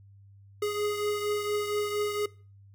square beating tone pair, 415.2 / 419.5 Hz, G#4 / G#4, 0 / +17 cents, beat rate 4.3 Hz, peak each -29 / -36 dBFS, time 0.62-2.26 s, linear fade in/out 5 ms, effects noise-tail reverb RT60 0.4 s tail -22 dB re dry + added 99 Hz sine -51 dBFS peak until 2.74 s

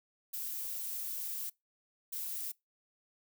violet noise bursts at uneven times, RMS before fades -39 dBFS, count 2, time 0.33-1.5 / 2.12-2.52 s, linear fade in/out 10 ms, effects noise-tail reverb RT60 0.2 s tail -24 dB re dry

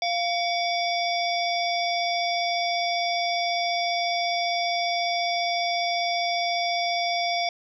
harmonic tone with a mistuned harmonic, 694 Hz, F5, 11 cents flat, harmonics 1 / 3 / 5 / 7 / 8, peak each -25 / -30 / -32 / -33 / -34 dBFS, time 0.02-7.49 s, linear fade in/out 2 ms, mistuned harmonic 3, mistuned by +140 cents, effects none

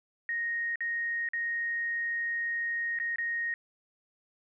sine tone with dropouts, 1866 Hz, A#6, 1 cent sharp, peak -29 dBFS, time 0.29-3.54 s, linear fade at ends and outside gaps 1 ms, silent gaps 0.757-0.806 / 1.288-1.334 / 2.988-2.999 / 3.159-3.184 s, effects none

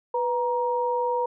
sine tone pair together, 493.9 / 942.1 Hz, B4 / A#5, 0 / +18 cents, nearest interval major seventh, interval 1118 cents, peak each -25 dBFS, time 0.14-1.26 s, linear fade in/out 5 ms, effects none

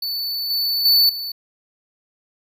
square tone with level steps, 4487 Hz, C#8, 20 cents sharp, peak -23 / -19 / -12 / -26 dBFS, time 0.02-1.32 s, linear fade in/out 5 ms, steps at 0.5 / 0.85 / 1.09 s, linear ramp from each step 5 ms, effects none

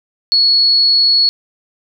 sine tone, 4369 Hz, C#8, 26 cents flat, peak -8 dBFS, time 0.32-1.29 s, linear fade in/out 0 ms, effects none

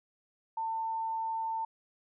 sine tone, 897 Hz, A5, 33 cents sharp, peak -31 dBFS, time 0.57-1.65 s, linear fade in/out 5 ms, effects none

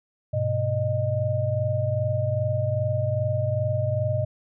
sine tone cluster, 101.8 / 124.3 / 615 Hz, G#2 / B2 / D#5, -34 / +12 / -20 cents, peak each -26 dBFS, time 0.33-4.25 s, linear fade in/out 10 ms, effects none

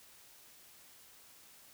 silence, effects white hiss -59 dBFS RMS until 1.73 s

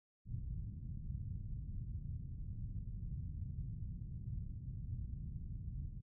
white low-pass noise, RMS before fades -44 dBFS, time 0.25-6.02 s, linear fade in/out 50 ms, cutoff 130 Hz, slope 24 dB/octave, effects none

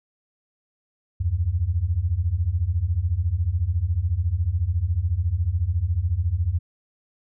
sine beating tone pair, 78.2 / 92.2 Hz, D#2 / F#2, +9 / -6 cents, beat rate 14 Hz, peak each -24 / -22 dBFS, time 1.2-6.59 s, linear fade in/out 10 ms, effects none

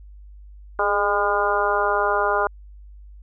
harmonic tone with a mistuned harmonic, 203.2 Hz, G#3, 38 cents flat, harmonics 2 / 3 / 4 / 5 / 6 / 7, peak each -25 / -25 / -25 / -25 / -25 / -25 dBFS, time 0.79-2.47 s, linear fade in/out 2 ms, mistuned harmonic 2, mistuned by +35 cents, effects added 50 Hz sine -40 dBFS peak until 3.22 s

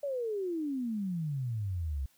sine exponential sweep, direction down, 584 to 64.7 Hz, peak -31 dBFS, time 0.03-2.06 s, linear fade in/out 5 ms, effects white hiss -67 dBFS RMS until 2.17 s

